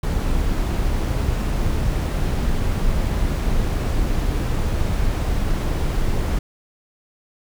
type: noise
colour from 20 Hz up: brown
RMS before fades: -20 dBFS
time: 0.03-6.39 s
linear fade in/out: 5 ms
effects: none